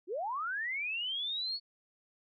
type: linear sweep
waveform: sine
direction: up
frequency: 317.1 to 4450 Hz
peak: -33 dBFS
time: 0.07-1.6 s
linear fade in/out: 50 ms
effects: none